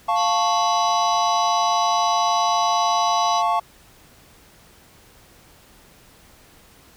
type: chord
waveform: triangle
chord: F augmented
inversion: none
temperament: equal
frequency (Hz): 698.5 / 880 / 1108.7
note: F5 / A5 / C#6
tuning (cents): 0 / 0 / 0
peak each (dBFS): -20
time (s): 0.08-3.6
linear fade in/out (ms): 10
type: harmonic tone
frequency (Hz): 987.8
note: B5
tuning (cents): 0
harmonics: 3 / 4 / 5 / 6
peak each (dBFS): -35 / -29 / -35 / -32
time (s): 0.15-3.43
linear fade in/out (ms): 50
effects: pink hiss -51 dBFS RMS until 6.96 s